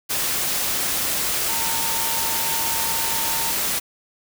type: tone in noise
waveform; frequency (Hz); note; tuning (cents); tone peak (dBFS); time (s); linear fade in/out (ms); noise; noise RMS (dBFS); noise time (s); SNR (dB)
sine; 910; A#5; -42; -30; 1.48-3.53; 20; white; -23; 0.09-3.8; -10
effects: none